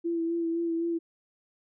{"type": "tone with vibrato", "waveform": "sine", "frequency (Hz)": 334.6, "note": "E4", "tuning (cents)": 26, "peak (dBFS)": -26, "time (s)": [0.04, 0.99], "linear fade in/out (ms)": 20, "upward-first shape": "sine", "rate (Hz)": 3.9, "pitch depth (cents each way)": 25, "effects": []}